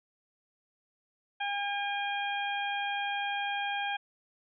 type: harmonic tone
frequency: 808 Hz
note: G#5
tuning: 48 cents flat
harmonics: 1 / 2 / 3 / 4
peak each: -33 / -36 / -38 / -39 dBFS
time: 1.4-3.97 s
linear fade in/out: 10 ms
effects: none